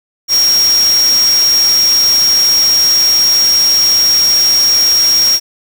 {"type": "tone in noise", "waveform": "sine", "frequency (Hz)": 5588, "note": "F8", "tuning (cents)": 0, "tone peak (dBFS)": -7, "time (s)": [0.28, 5.4], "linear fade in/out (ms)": 50, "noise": "white", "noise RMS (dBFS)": -20, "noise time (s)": [0.28, 5.4], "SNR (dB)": 10, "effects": []}